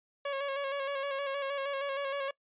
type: tone with vibrato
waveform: sawtooth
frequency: 554.4 Hz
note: C#5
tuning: in tune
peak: -28 dBFS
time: 0.25-2.31 s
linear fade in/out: 5 ms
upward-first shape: square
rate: 6.4 Hz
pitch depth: 32 cents each way
effects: noise-tail reverb RT60 0.1 s tail -22 dB re dry + resampled to 8000 Hz

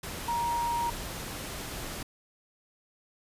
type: tone in noise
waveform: sine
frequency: 942 Hz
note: A#5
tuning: 18 cents sharp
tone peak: -27 dBFS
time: 0.28-0.9 s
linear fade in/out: 5 ms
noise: pink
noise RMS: -38 dBFS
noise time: 0.03-2.03 s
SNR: +8 dB
effects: resampled to 32000 Hz

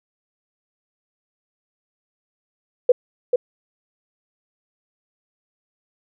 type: tone with echo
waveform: sine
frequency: 494.7 Hz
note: B4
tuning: 3 cents sharp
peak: -8 dBFS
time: 2.89-2.92 s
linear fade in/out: 5 ms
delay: 440 ms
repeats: 1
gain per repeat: -5 dB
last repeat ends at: 3.36 s
effects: none

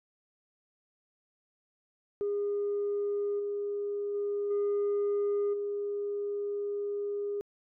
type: tone with level steps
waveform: sine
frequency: 407.9 Hz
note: G#4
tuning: 31 cents flat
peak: -27 / -30 / -28 / -24 / -30 dBFS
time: 2.21-7.41 s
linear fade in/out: 0 ms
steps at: 3.39 / 4.14 / 4.5 / 5.53 s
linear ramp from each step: 10 ms
effects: tanh soft clip ceiling -25 dBFS

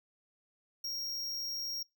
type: tone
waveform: square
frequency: 5588 Hz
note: F8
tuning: in tune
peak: -36 dBFS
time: 0.84-1.83 s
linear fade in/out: 5 ms
effects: noise-tail reverb RT60 0.2 s tail -25 dB re dry

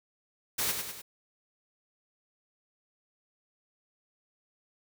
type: noise with echo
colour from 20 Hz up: white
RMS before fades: -30 dBFS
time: 0.58-0.72 s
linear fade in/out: 10 ms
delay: 100 ms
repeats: 3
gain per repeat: -5 dB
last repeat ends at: 1.02 s
effects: none

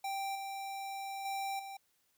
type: tone with level steps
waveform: square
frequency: 784 Hz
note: G5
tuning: in tune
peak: -36 / -40 / -36 / -44 dBFS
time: 0.04-1.77 s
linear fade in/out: 5 ms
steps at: 0.35 / 1.25 / 1.59 s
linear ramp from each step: 5 ms
effects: white hiss -75 dBFS RMS until 2.17 s

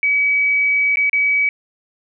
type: tone with dropouts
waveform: sine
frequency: 2277 Hz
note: C#7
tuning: 46 cents sharp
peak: -13 dBFS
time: 0.03-1.49 s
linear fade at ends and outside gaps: 1 ms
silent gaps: 0.958-0.971 / 1.096-1.131 s
effects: none

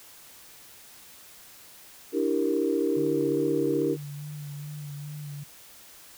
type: chord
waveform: sine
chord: E half-diminished seventh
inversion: third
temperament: equal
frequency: 293.7 / 329.6 / 392 / 466.2 Hz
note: D4 / E4 / G4 / Bb4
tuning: 0 / 0 / 0 / 0 cents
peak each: -28 dBFS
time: 2.12-3.97 s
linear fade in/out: 50 ms
type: tone with vibrato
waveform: sine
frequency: 146.83 Hz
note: D3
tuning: in tune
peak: -35 dBFS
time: 2.96-5.44 s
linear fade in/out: 10 ms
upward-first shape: sine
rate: 2.4 Hz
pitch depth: 34 cents each way
effects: tanh soft clip ceiling -12 dBFS + white hiss -50 dBFS RMS until 6.17 s

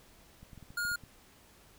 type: clicks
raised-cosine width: 5 ms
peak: -38 dBFS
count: 8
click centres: 0.43 / 0.532 / 0.577 / 0.627 / 0.705 / 0.851 / 0.916 / 1.037 s
type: tone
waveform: square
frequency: 1427 Hz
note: F6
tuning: 37 cents sharp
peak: -32 dBFS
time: 0.77-0.96 s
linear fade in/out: 5 ms
effects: pink hiss -60 dBFS RMS until 1.78 s

